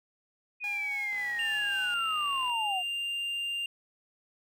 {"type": "linear sweep", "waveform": "sine", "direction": "down", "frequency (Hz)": [2489, 704], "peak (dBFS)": -30, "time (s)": [0.6, 2.83], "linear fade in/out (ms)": 50}
{"type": "tone with tremolo", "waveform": "sawtooth", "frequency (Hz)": 822, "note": "G#5", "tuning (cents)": -18, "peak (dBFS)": -39, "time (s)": [0.64, 1.94], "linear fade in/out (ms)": 0, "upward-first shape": "square", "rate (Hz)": 3.7, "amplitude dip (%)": 25}
{"type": "click train", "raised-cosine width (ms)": 0.3, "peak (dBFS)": -34, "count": 82, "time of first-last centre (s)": [1.13, 2.496], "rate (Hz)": 59.3}
{"type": "tone", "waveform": "triangle", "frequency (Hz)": 2794, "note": "F7", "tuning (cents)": 0, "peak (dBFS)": -29, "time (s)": [1.39, 3.66], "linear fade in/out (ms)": 2}
{"effects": []}